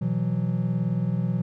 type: chord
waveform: triangle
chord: B suspended fourth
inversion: none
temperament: equal with one note detuned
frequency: 123.47 / 164.81 / 183.4 Hz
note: B2 / E3 / F#3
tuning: 0 / 0 / -15 cents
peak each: -25 dBFS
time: 0.01-1.42 s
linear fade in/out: 10 ms
effects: none